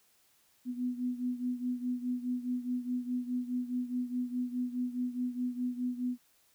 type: beating tone pair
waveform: sine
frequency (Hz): 246.9 / 251.7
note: B3 / B3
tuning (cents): 0 / +33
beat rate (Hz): 4.8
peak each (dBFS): -33 / -37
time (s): 0.65-6.18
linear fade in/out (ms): 50
effects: white hiss -68 dBFS RMS until 6.54 s